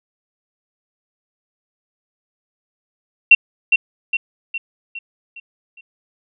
sine tone with echo, 2728 Hz, F7, 41 cents flat, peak -3 dBFS, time 3.31-3.35 s, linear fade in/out 5 ms, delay 410 ms, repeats 6, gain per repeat -6 dB, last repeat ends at 5.81 s, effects none

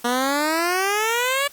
10% pulse exponential sweep, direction up, 236.5 to 577 Hz, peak -11 dBFS, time 0.04-1.48 s, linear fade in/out 10 ms, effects white hiss -47 dBFS RMS until 1.52 s + Opus 48 kbps

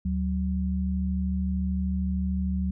sine tone pair together, 74.18 / 187.4 Hz, D2 / F#3, +18 / +22 cents, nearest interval octave + major third, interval 1604 cents, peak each -27 dBFS, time 0.05-2.71 s, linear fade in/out 5 ms, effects none

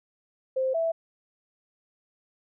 sine tone pair in turn, 523.3 / 658.7 Hz, C5 / E5, 0 / -1 cents, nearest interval major third, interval 399 cents, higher second, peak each -23 dBFS, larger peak neither, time 0.56-0.74 / 0.74-0.92 s, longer neither, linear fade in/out 10 ms, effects none

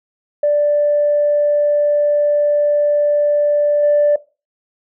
sine tone with level steps, 587.3 Hz, D5, in tune, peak -10 / -8 dBFS, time 0.43-4.16 s, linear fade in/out 5 ms, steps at 3.83 s, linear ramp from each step 2 ms, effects noise-tail reverb RT60 0.3 s tail -19 dB re dry + tanh soft clip ceiling -6 dBFS

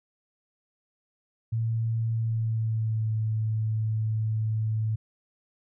sine tone with pitch glide, 113.5 to 109.63 Hz, A#2 to A2, -46 to -6 cents, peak -24 dBFS, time 1.52-4.96 s, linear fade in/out 10 ms, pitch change -60 cents, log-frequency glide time 2.13-3.13 s, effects none

